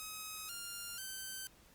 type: tone with pitch steps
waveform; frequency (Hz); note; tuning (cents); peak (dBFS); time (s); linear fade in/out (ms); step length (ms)
5% pulse; 1269 / 1399.9 / 1544.4; D#6 / F6 / G6; +34 / +4 / -26; -32; 0-1.47; 0; 490
effects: pink hiss -64 dBFS RMS until 1.74 s + Opus 32 kbps